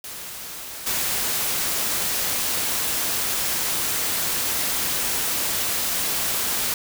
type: noise with level steps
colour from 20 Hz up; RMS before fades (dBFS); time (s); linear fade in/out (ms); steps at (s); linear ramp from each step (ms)
white; -35 / -24; 0.04-6.74; 2; 0.86; 10
effects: none